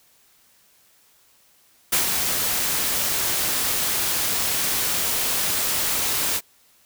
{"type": "noise with ADSR envelope", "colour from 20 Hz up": "white", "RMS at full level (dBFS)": -19, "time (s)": [1.92, 6.41], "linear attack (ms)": 10, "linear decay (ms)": 120, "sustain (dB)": -4, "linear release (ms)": 44, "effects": ["white hiss -58 dBFS RMS until 6.85 s"]}